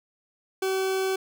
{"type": "tone", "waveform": "40% pulse", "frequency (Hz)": 381.3, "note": "G4", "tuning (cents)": -48, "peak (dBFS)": -23, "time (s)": [0.62, 1.16], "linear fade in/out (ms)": 5, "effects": []}